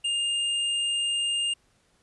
square tone, 2815 Hz, F7, 13 cents sharp, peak -25 dBFS, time 0.04-1.54 s, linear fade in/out 10 ms, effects pink hiss -66 dBFS RMS until 2.02 s + resampled to 24000 Hz

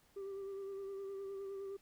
sine tone with vibrato, 392.4 Hz, G4, 2 cents sharp, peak -39 dBFS, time 0.16-1.77 s, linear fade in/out 10 ms, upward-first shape sine, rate 9.7 Hz, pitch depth 26 cents each way, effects tanh soft clip ceiling -41 dBFS + pink hiss -70 dBFS RMS until 1.81 s

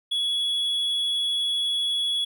triangle tone, 3372 Hz, G#7, 26 cents sharp, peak -21 dBFS, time 0.11-2.25 s, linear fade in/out 10 ms, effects none

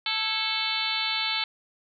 harmonic tone with a mistuned harmonic, 440 Hz, A4, in tune, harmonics 2 / 3 / 4 / 5 / 6 / 7 / 8 / 9 / 10, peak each -36 / -37 / -39 / -32 / -35 / -33 / -32 / -32 / -34 dBFS, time 0.06-1.44 s, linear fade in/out 2 ms, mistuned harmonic 4, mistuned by -110 cents, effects none

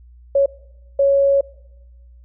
sine tone bursts at uneven times, 555 Hz, C#5, 2 cents sharp, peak -11 dBFS, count 2, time 0.35-0.46 / 0.99-1.41 s, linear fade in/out 5 ms, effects noise-tail reverb RT60 1.0 s tail -22 dB re dry + added 60 Hz sine -42 dBFS peak until 2.24 s

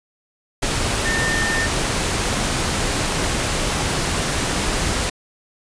sine tone in noise, 1810 Hz, A6, 48 cents sharp, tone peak -21 dBFS, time 1.05-1.67 s, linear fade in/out 10 ms, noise pink, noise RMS -21 dBFS, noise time 0.62-5.1 s, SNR -3 dB, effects resampled to 22050 Hz

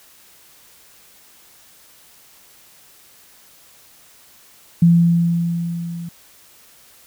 sine tone with level ramp, 170 Hz, F3, 46 cents flat, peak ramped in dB -7 to -27 dBFS, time 4.82-6.09 s, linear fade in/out 5 ms, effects white hiss -49 dBFS RMS until 7.06 s

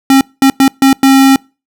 square tone bursts at uneven times, 269.5 Hz, C#4, 49 cents flat, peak -4 dBFS, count 5, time 0.1-0.21 / 0.42-0.5 / 0.6-0.68 / 0.82-0.93 / 1.03-1.36 s, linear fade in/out 2 ms, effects noise-tail reverb RT60 0.3 s tail -26 dB re dry

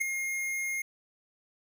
square tone with ADSR envelope, 2137 Hz, C7, 36 cents sharp, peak -24 dBFS, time 0-0.82 s, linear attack 17 ms, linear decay 4 ms, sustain -7 dB, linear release 5 ms, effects none

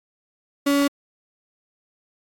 35% pulse tone, 282.7 Hz, C#4, 34 cents sharp, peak -15 dBFS, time 0.66-0.88 s, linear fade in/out 10 ms, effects AAC 64 kbps

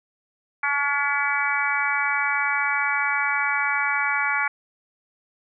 harmonic tone with a mistuned harmonic, 285.1 Hz, C#4, 49 cents sharp, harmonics 3 / 4 / 5 / 6 / 7 / 8, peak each -29 / -29 / -26 / -29 / -28 / -26 dBFS, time 0.63-4.48 s, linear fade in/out 5 ms, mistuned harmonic 4, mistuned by -16 cents, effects none

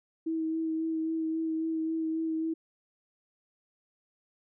sine tone with vibrato, 321.6 Hz, E4, 43 cents flat, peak -28 dBFS, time 0.26-2.54 s, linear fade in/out 10 ms, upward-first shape sine, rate 3.7 Hz, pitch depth 16 cents each way, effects none

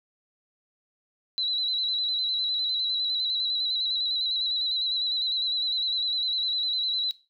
sine tone with vibrato, 3969 Hz, B7, 8 cents sharp, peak -24 dBFS, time 1.38-7.11 s, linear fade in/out 0 ms, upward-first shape square, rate 9.9 Hz, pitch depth 35 cents each way, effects noise-tail reverb RT60 0.3 s tail -17 dB re dry

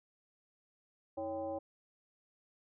sine tone with frequency modulation, 554.4 Hz, C#5, in tune, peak -36 dBFS, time 1.17-1.59 s, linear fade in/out 10 ms, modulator 233 Hz, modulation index 1, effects none

